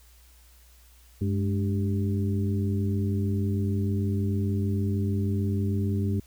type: harmonic tone with a mistuned harmonic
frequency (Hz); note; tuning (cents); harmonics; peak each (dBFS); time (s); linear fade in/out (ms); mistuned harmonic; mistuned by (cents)
97.9; G2; -2; 1 / 2 / 3 / 4; -25 / -29 / -35 / -36; 1.21-6.2; 5; 2; +98
effects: added 60 Hz sine -53 dBFS peak until 6.26 s + white hiss -59 dBFS RMS until 6.26 s